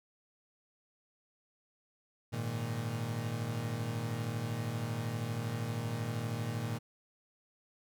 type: chord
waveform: 35% pulse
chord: Ab suspended second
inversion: none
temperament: equal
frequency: 103.83 / 116.54 / 155.56 Hz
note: Ab2 / Bb2 / Eb3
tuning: 0 / 0 / 0 cents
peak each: -40 / -34 / -40 dBFS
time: 2.32-6.79 s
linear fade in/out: 20 ms
effects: none